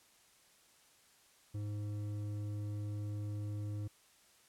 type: tone with hard clipping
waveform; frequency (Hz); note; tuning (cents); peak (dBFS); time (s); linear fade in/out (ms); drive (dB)
sine; 103.83; G#2; 0; -39; 1.54-3.88; 10; 8
effects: white hiss -66 dBFS RMS until 4.48 s + low-pass 11000 Hz 12 dB/octave